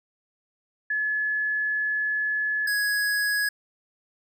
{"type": "tone pair in turn", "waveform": ["sine", "square"], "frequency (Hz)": [1710, 1669], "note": ["A6", "G#6"], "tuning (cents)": [-50, 8], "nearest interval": "unison", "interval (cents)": 42, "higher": "first", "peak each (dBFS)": -23, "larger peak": "neither", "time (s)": [[0.9, 2.67], [2.67, 3.49]], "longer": "first", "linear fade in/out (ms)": 5, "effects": []}